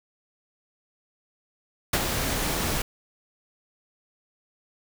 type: noise with ADSR envelope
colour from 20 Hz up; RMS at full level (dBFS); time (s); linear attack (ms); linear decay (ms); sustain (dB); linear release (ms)
pink; -21; 1.93-2.82; 6; 50; -6; 3
effects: none